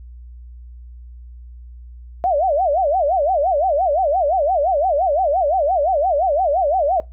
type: tone with vibrato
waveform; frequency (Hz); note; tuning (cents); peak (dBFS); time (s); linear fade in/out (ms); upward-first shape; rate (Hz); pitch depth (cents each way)
sine; 659.3; E5; 0; -14; 2.24-7; 0; sine; 5.8; 280
effects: noise-tail reverb RT60 0.2 s tail -20 dB re dry + added 60 Hz sine -35 dBFS peak until 7.12 s